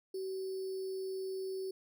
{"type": "tone with sample-and-hold", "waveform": "sine", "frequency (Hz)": 380.6, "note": "F#4", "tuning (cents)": 49, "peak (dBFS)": -36, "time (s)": [0.14, 1.71], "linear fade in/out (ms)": 5, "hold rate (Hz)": 4900, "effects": []}